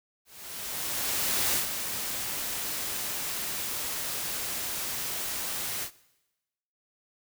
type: noise with ADSR envelope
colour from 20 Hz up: white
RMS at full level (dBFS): -26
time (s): 0.25-5.91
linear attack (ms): 1300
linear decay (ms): 110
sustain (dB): -7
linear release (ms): 85
effects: noise-tail reverb RT60 1.0 s tail -20 dB re dry